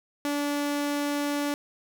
sawtooth tone, 289.1 Hz, D4, 27 cents flat, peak -22 dBFS, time 0.25-1.54 s, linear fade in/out 0 ms, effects 8-bit

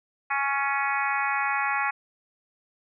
harmonic tone with a mistuned harmonic, 277.2 Hz, C#4, in tune, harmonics 3 / 4 / 5 / 6 / 7 / 8 / 9, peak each -29 / -30 / -31 / -32 / -32 / -33 / -34 dBFS, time 0.3-1.91 s, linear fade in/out 10 ms, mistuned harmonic 6, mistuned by +26 cents, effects none

